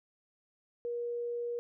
sine tone, 476.6 Hz, A#4, 38 cents sharp, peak -33 dBFS, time 0.85-1.59 s, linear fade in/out 0 ms, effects none

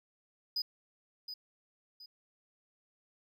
triangle tone with echo, 4978 Hz, D#8, in tune, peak -30 dBFS, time 0.56-0.62 s, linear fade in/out 5 ms, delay 720 ms, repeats 2, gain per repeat -9 dB, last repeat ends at 2.06 s, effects none

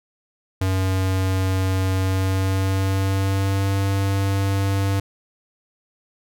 square tone with pitch glide, 94.5 to 98 Hz, F#2 to G2, +37 to 0 cents, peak -19 dBFS, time 0.61-5 s, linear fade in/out 5 ms, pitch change +63 cents, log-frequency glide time 1.96-3.76 s, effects none

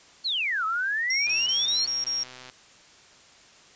sine exponential two-way sweep, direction down then up, 4463 to 1267 to 4463 Hz, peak -24 dBFS, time 0.24-1.87 s, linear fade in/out 20 ms, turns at 0.65 s
sine tone bursts, 5588 Hz, F8, in tune, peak -25 dBFS, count 6, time 1.1-2.235 s, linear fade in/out 5 ms, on 170 ms, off 23 ms
click train, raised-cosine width 0.2 ms, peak -26 dBFS, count 157, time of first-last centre 1.27-2.498 s, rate 127 Hz
effects white hiss -53 dBFS RMS until 3.75 s + resampled to 16000 Hz

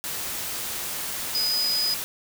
sine tone in noise, 4978 Hz, D#8, in tune, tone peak -22 dBFS, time 1.35-1.94 s, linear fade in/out 0 ms, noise white, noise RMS -31 dBFS, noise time 0.04-2.04 s, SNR +6 dB, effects none

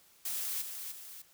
blue noise with echo, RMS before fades -36 dBFS, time 0.25-0.62 s, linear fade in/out 5 ms, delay 300 ms, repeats 2, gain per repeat -6 dB, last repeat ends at 1.22 s, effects white hiss -63 dBFS RMS until 1.33 s

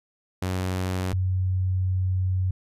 sawtooth / sine tone pair in turn, 92.5 / 92.9 Hz, F#2 / F#2, 0 / +7 cents, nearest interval unison, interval 7 cents, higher second, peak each -21 dBFS, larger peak neither, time 0.42-1.13 / 1.13-2.51 s, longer second, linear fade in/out 5 ms, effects resampled to 32000 Hz

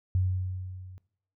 sine tone with level ramp, 92.5 Hz, F#2, in tune, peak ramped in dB -21 to -44 dBFS, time 0.15-0.98 s, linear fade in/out 0 ms, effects noise-tail reverb RT60 0.6 s tail -20 dB re dry

